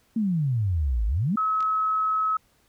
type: exponential two-way sweep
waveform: sine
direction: down then up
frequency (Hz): 233.1 to 50.6 to 233.1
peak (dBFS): -21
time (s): 0.16-1.36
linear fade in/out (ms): 5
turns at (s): 1.06
type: tone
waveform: sine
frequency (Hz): 1286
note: E6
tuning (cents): -43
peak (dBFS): -21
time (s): 1.37-2.37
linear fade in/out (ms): 5
type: clicks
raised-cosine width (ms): 0.2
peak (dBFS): -24 / -28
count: 2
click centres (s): 1.606 / 1.627
effects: pink hiss -64 dBFS RMS until 2.68 s